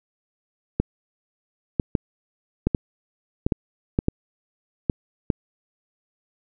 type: clicks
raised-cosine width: 3 ms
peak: -6 dBFS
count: 11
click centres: 0.8 / 1.798 / 1.952 / 2.67 / 2.748 / 3.465 / 3.522 / 3.989 / 4.084 / 4.898 / 5.302 s
effects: none